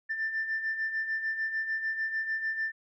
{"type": "beating tone pair", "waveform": "sine", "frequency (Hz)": [1774, 1780.7], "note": ["A6", "A6"], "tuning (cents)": [14, 20], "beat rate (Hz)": 6.7, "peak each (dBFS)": [-36, -29], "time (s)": [0.09, 2.72], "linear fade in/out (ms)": 20, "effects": ["tanh soft clip ceiling -24 dBFS"]}